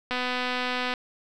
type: click train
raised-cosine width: 0.3 ms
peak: -13 dBFS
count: 208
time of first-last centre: 0.11-0.938 s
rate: 250 Hz
effects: none